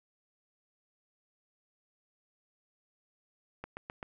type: click train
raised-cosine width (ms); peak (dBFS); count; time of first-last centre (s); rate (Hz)
0.5; -25; 4; 3.64-4.029; 7.72
effects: none